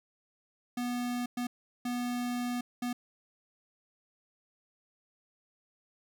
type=tone bursts at uneven times; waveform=square; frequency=244.4 Hz; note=B3; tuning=18 cents flat; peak=-32 dBFS; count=4; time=0.77-1.26 / 1.37-1.47 / 1.85-2.61 / 2.82-2.93 s; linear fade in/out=5 ms; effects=none